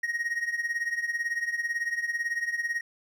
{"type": "tone with tremolo", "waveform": "triangle", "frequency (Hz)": 1877, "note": "A#6", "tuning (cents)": 11, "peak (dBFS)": -22, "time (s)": [0.03, 2.81], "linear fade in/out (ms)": 5, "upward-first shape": "triangle", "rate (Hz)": 18, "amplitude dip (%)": 85, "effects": []}